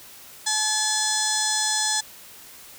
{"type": "harmonic tone with a mistuned harmonic", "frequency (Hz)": 860, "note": "A5", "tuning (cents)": -40, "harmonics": [1, 2, 4, 5, 6, 7, 8, 9, 10], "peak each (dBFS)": [-30, -30, -30, -30, -30, -30, -30, -30, -30], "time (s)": [0.46, 2.01], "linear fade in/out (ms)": 10, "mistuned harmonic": 5, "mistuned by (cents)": -72, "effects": ["white hiss -45 dBFS RMS until 2.78 s"]}